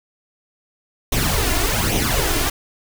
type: noise with flanger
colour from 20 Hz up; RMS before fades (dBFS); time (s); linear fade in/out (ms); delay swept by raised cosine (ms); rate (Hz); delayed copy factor
pink; -19; 1.12-2.5; 5; 0.32 to 2.92; 1.2; +0.65
effects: none